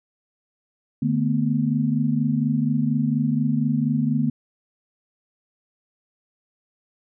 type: tone cluster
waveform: sine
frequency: 149.1 / 223.5 / 247.7 Hz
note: D3 / A3 / B3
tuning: +27 / +27 / +5 cents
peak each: -23 dBFS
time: 1.02-4.3 s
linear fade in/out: 5 ms
effects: none